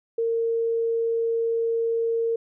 sine tone, 458.8 Hz, A#4, 28 cents flat, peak -21 dBFS, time 0.18-2.36 s, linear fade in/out 5 ms, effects none

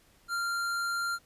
sine tone with hard clipping, 1388 Hz, F6, 11 cents flat, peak -31 dBFS, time 0.28-1.19 s, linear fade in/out 50 ms, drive 15 dB, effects pink hiss -63 dBFS RMS until 1.25 s + resampled to 32000 Hz

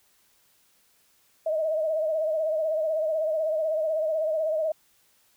sine tone with vibrato, 629 Hz, D#5, 19 cents sharp, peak -23 dBFS, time 1.46-4.72 s, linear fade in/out 5 ms, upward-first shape triangle, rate 16 Hz, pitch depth 76 cents each way, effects white hiss -64 dBFS RMS until 5.36 s

